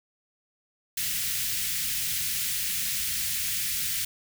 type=band-stop noise; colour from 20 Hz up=white; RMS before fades=-29 dBFS; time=0.97-4.05 s; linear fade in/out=5 ms; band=180 to 1800 Hz; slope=24 dB/octave; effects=none